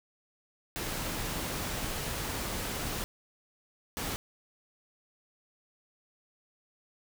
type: noise bursts at uneven times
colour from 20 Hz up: pink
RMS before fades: -35 dBFS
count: 2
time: 0.76-3.04 / 3.97-4.16 s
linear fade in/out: 0 ms
effects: none